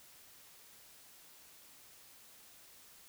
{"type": "silence", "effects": ["white hiss -59 dBFS RMS until 3.08 s"]}